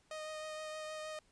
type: tone with vibrato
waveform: sawtooth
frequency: 620 Hz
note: D#5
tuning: 6 cents flat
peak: -38 dBFS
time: 0.11-1.19 s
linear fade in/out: 2 ms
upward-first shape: triangle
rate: 6.4 Hz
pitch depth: 14 cents each way
effects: pink hiss -71 dBFS RMS until 1.31 s + resampled to 22050 Hz